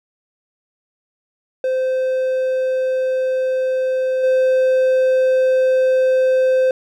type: tone with level steps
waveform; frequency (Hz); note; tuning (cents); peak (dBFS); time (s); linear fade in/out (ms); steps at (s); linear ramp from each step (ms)
triangle; 518; C5; -17; -14 / -10; 1.64-6.71; 2; 4.23; 10
effects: none